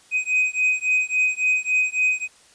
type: beating tone pair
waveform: triangle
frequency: 2507 / 2510.6 Hz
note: D#7 / D#7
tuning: +12 / +15 cents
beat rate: 3.6 Hz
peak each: -20 dBFS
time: 0.11-2.28 s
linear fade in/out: 50 ms
effects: white hiss -53 dBFS RMS until 2.54 s + resampled to 22050 Hz